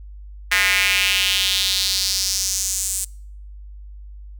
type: tone with high-pass filter sweep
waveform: square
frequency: 96 Hz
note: G2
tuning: 36 cents flat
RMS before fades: -20 dBFS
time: 0.51-3.05 s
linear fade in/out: 10 ms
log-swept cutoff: 1900 to 8300 Hz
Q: 3
effects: noise-tail reverb RT60 0.6 s tail -26 dB re dry + added 50 Hz sine -35 dBFS peak until 4.39 s